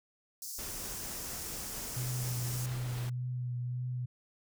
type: high-pass noise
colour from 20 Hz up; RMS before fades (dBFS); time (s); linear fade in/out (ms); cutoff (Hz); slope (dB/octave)
pink; -42; 0.42-2.66; 2; 5000; 48
type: noise with tremolo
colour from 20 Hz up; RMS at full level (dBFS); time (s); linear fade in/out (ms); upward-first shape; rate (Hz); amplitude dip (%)
pink; -44; 0.58-3.1; 10; triangle; 4.3; 25
type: tone with vibrato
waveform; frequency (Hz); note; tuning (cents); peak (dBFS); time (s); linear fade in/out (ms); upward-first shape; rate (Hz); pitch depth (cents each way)
sine; 123.9; B2; +6; -33; 1.96-4.06; 10; triangle; 1.7; 25
effects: none